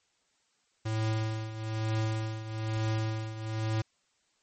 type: tone with tremolo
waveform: square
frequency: 110 Hz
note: A2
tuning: in tune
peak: -27 dBFS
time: 0.85-3.82 s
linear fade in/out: 10 ms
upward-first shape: triangle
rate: 1.1 Hz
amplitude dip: 75%
effects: white hiss -72 dBFS RMS until 4.42 s + MP3 32 kbps